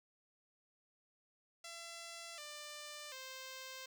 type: tone with pitch steps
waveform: 5% pulse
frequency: 675 / 594.4 / 523.5 Hz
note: E5 / D5 / C5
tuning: +41 / +21 / +1 cents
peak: -36 dBFS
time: 1.64-3.86 s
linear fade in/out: 5 ms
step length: 740 ms
effects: none